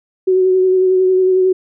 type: tone with vibrato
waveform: sine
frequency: 372.7 Hz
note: F#4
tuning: 13 cents sharp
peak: -9 dBFS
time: 0.27-1.53 s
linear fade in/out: 10 ms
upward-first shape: sine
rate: 11 Hz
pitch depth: 20 cents each way
effects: none